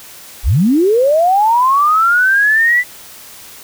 sine linear sweep, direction up, 32.4 to 1997 Hz, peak -8 dBFS, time 0.43-2.84 s, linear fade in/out 50 ms, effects white hiss -36 dBFS RMS until 3.63 s

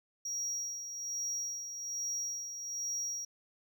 triangle tone with tremolo, 5680 Hz, F8, 28 cents sharp, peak -32 dBFS, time 0.25-3.25 s, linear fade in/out 5 ms, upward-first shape sine, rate 1.2 Hz, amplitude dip 55%, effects none

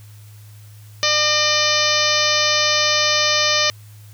harmonic tone with a mistuned harmonic, 600 Hz, D5, 37 cents sharp, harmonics 1 / 2 / 3 / 4 / 5 / 6 / 7 / 8 / 9 / 10, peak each -24 / -24 / -24 / -24 / -24 / -24 / -24 / -24 / -24 / -24 dBFS, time 1.03-3.7 s, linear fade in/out 0 ms, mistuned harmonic 3, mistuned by +33 cents, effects added 105 Hz sine -39 dBFS peak until 4.13 s + white hiss -51 dBFS RMS until 4.13 s

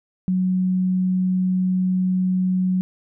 sine tone, 184.7 Hz, F#3, 3 cents flat, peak -17 dBFS, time 0.28-2.81 s, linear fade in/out 0 ms, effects none

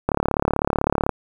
click train, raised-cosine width 1 ms, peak -4 dBFS, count 37, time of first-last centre 0.09-1.093 s, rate 35.9 Hz, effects 7-bit

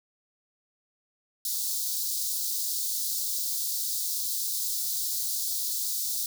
white high-pass noise, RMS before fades -30 dBFS, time 1.45-6.26 s, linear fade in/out 2 ms, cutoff 3900 Hz, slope 48 dB/octave, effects none

